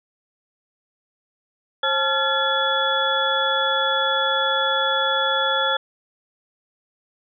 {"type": "tone cluster", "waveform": "sine", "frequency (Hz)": [536, 871, 1377, 1712, 3401], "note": ["C5", "A5", "F6", "A6", "G#7"], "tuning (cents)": [42, -18, -25, -48, 40], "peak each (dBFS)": [-25, -26, -23, -27, -23], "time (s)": [1.83, 5.77], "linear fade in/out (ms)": 5, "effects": []}